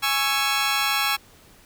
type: chord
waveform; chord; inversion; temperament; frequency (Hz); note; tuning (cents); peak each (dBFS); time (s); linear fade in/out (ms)
15% pulse; C# minor; second; just; 831.5 / 1108.7 / 1330.5; G#5 / C#6 / E6; +2 / 0 / +16; -19; 0.02-1.17; 20
effects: pink hiss -52 dBFS RMS until 1.65 s